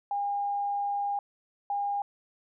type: tone pair in turn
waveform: sine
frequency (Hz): 809 / 809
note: G#5 / G#5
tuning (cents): -46 / -46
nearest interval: unison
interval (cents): 0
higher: neither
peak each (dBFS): -27 / -27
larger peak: neither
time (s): 0.11-1.19 / 1.7-2.02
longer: first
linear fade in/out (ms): 2
effects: none